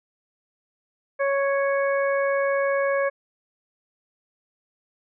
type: harmonic tone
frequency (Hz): 554.4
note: C#5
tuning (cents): 0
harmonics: 1 / 2 / 3 / 4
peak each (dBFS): -21 / -29 / -29 / -34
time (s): 1.19-3.1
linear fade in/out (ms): 20
effects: none